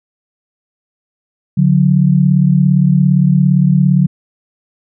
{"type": "tone pair together", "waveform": "sine", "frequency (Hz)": [144.2, 181.68], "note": ["D3", "F#3"], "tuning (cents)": [-31, -31], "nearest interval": "major third", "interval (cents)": 400, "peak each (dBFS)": -10, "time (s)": [1.57, 4.07], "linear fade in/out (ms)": 10, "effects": []}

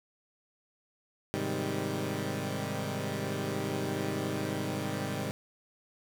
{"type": "chord", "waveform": "15% pulse", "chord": "Ab major seventh", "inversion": "none", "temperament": "equal", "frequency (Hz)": [103.83, 130.81, 155.56, 196], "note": ["Ab2", "C3", "Eb3", "G3"], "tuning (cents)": [0, 0, 0, 0], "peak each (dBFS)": -31, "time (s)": [1.34, 5.31], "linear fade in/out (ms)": 0, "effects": []}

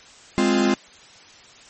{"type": "chord", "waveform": "45% pulse", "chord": "F minor", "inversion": "first", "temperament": "equal", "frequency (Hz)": [207.7, 261.6, 349.2], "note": ["Ab3", "C4", "F4"], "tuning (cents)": [0, 0, 0], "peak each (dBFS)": -21, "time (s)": [0.38, 0.74], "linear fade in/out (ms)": 0, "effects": ["white hiss -47 dBFS RMS until 1.69 s", "MP3 32 kbps"]}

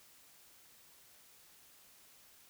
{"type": "silence", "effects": ["white hiss -62 dBFS RMS until 2.49 s"]}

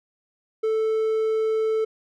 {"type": "tone", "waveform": "triangle", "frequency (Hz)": 440, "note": "A4", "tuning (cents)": 0, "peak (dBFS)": -18, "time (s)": [0.63, 1.85], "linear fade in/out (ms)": 10, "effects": []}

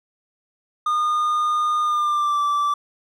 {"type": "tone with pitch glide", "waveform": "triangle", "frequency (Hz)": [1220, 1164.9], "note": ["D#6", "D6"], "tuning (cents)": [-34, -14], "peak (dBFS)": -16, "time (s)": [0.86, 2.74], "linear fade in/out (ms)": 5, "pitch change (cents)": -80, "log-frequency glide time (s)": [1.82, 2.41], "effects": []}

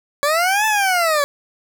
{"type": "linear two-way sweep", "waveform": "20% pulse", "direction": "up then down", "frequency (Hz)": [560, 880, 560], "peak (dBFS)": -10, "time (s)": [0.23, 1.24], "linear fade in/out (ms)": 0, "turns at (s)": 0.66, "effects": []}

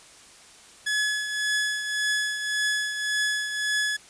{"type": "tone with tremolo", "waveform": "sawtooth", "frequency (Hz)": 1700, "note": "G#6", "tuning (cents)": 40, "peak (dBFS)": -18, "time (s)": [0.86, 3.97], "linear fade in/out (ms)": 10, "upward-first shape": "triangle", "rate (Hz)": 1.8, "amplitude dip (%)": 60, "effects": ["white hiss -50 dBFS RMS until 4.09 s", "resampled to 22050 Hz"]}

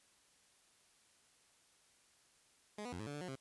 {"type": "tone with pitch steps", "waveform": "15% pulse", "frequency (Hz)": [209.3, 245.3, 88.3, 107.8, 144.4, 147, 181.6, 133.6], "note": ["G#3", "B3", "F2", "A2", "D3", "D3", "F#3", "C3"], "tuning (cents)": [14, -12, 20, -35, -29, 2, -32, 36], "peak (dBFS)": -37, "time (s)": [2.78, 3.356], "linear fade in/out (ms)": 5, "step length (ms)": 72, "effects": ["white hiss -70 dBFS RMS until 3.4 s", "resampled to 24000 Hz"]}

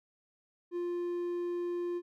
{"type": "tone", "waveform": "triangle", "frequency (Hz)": 350, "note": "F4", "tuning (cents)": 4, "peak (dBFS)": -30, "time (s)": [0.71, 2.02], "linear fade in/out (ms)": 50, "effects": []}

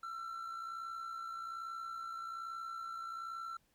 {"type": "tone with amplitude modulation", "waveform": "triangle", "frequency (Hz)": 1347, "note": "E6", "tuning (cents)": 37, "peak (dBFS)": -37, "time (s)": [0.03, 3.57], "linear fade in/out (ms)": 5, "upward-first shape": "sine", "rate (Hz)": 61.2, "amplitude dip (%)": 50, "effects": ["pink hiss -75 dBFS RMS until 3.74 s"]}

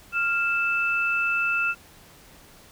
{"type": "tone pair together", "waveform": "sine", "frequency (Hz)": [1393.2, 2637], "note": ["F6", "E7"], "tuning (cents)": [-5, 0], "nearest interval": "major seventh", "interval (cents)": 1105, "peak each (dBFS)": -24, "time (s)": [0.12, 1.75], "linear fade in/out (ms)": 50, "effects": ["pink hiss -51 dBFS RMS until 2.71 s"]}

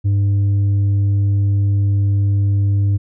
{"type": "tone with tanh clipping", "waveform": "triangle", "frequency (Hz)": 100.1, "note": "G2", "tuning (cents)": 37, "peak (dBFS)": -13, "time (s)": [0.04, 2.98], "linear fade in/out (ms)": 20, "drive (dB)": 8, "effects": []}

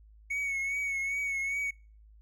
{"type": "tone with vibrato", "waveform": "triangle", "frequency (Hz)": 2217, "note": "C#7", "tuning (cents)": 0, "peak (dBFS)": -28, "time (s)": [0.3, 1.71], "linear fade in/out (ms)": 10, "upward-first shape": "triangle", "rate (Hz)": 2.5, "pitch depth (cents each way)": 47, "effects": ["noise-tail reverb RT60 0.4 s tail -26 dB re dry", "added 53 Hz sine -53 dBFS peak until 2.21 s"]}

